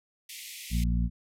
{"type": "band-pass noise", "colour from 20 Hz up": "pink", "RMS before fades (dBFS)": -43, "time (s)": [0.29, 0.84], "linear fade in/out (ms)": 5, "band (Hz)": [2000, 15000], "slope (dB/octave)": 96}
{"type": "harmonic tone", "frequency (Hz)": 58.6, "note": "A#1", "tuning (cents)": 10, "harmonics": [1, 2, 3, 4], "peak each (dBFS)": [-25, -33, -31, -36], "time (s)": [0.7, 1.1], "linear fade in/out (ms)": 50}
{"effects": []}